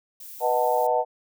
violet noise, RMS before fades -41 dBFS, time 0.2-0.87 s, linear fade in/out 5 ms
sine chord, B dominant seventh, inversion none, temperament equal with one note detuned, 493.9 / 622.3 / 740 / 887.1 Hz, B4 / D#5 / F#5 / A5, 0 / 0 / 0 / +14 cents, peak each -25 dBFS, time 0.4-1.05 s, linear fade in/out 50 ms
effects none

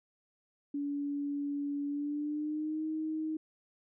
sine tone with pitch glide, 285.9 to 313.6 Hz, D4 to D#4, -46 to +14 cents, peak -32 dBFS, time 0.74-3.37 s, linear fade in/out 5 ms, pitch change +160 cents, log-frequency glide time 1.87-2.85 s, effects none

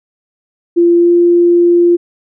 sine tone with pitch glide, 343.8 to 346.8 Hz, F4 to F4, -27 to -12 cents, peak -5 dBFS, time 0.76-1.97 s, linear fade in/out 20 ms, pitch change +15 cents, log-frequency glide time 0.97-1.11 s, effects none

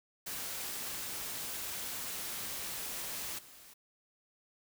white noise with level steps, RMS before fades -40 / -55 dBFS, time 0.26-3.74 s, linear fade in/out 10 ms, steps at 3.38 s, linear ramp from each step 10 ms, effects none

